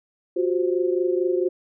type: tone cluster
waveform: sine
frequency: 357.4 / 381.8 / 522 Hz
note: F4 / G4 / C5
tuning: +40 / -46 / -4 cents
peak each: -21 / -25 / -28 dBFS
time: 0.36-1.49 s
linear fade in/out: 10 ms
effects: none